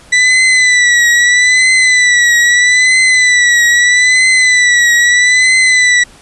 40% pulse tone with vibrato, 1975.5 Hz, B6, in tune, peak -5 dBFS, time 0.12-6.04 s, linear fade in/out 10 ms, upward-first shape triangle, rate 0.78 Hz, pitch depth 67 cents each way, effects pink hiss -40 dBFS RMS until 6.21 s + resampled to 24000 Hz

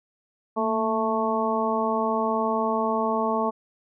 harmonic tone with a mistuned harmonic, 220.5 Hz, A3, 4 cents sharp, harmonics 1 / 2 / 3 / 4 / 5, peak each -28 / -28 / -28 / -28 / -28 dBFS, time 0.56-3.51 s, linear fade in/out 20 ms, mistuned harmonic 1, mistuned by +53 cents, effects none

